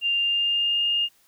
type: tone with pitch glide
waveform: sine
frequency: 2794 to 2828 Hz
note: F7 to F7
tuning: 0 to +21 cents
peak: -20 dBFS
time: 0.01-1.09 s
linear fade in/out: 50 ms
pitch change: +21 cents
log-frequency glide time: 0.15-0.84 s
effects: white hiss -61 dBFS RMS until 1.27 s